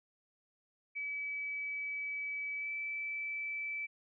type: tone with pitch glide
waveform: sine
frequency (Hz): 2290 to 2314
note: D7 to D7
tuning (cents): -44 to -26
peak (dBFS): -36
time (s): 0.95-3.87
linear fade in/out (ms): 20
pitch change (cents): +18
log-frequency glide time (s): 2.57-2.7
effects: none